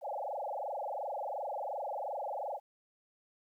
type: tone with frequency modulation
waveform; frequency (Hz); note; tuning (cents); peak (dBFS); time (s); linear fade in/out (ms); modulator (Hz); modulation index
sine; 698.5; F5; 0; -35; 0.01-2.6; 50; 22.8; 7.1
effects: 12-bit